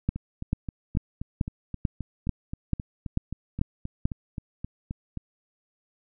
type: two click trains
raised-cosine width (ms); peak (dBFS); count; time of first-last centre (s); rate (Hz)
5; -11 / -20; 10 / 20; 0.09-4.055 / 0.16-5.173; 2.27 / 3.79
effects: none